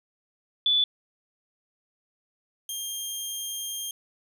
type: tone pair in turn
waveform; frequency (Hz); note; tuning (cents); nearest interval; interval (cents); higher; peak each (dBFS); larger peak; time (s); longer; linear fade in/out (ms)
sine / 15% pulse; 3469 / 3205; A7 / G7; -25 / +38; minor second; 137; first; -19 / -24; first; 0.66-0.84 / 2.69-3.91; second; 2
effects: none